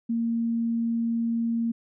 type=tone; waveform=sine; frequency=231 Hz; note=A#3; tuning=16 cents flat; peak=-23 dBFS; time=0.09-1.72 s; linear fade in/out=10 ms; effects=none